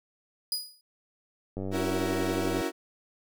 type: tone with exponential decay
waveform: sawtooth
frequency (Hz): 4932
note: D#8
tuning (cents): -16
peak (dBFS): -22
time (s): 0.52-0.81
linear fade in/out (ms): 2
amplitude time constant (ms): 63
type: click train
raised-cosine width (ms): 2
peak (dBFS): -22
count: 101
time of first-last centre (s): 1.57-2.611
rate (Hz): 96.1
type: chord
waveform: 35% pulse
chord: F# dominant seventh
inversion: second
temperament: equal with one note detuned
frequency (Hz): 277.2 / 329.6 / 372.6 / 466.2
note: C#4 / E4 / F#4 / A#4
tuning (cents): 0 / 0 / +12 / 0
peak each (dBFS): -33 / -30 / -32 / -34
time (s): 1.71-2.72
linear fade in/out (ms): 50
effects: none